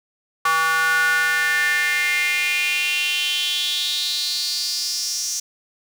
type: tone with high-pass filter sweep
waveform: square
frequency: 161.9 Hz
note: E3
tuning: 31 cents flat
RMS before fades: -21 dBFS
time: 0.45-5.4 s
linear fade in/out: 5 ms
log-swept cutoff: 1200 to 6000 Hz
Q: 5.8
effects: none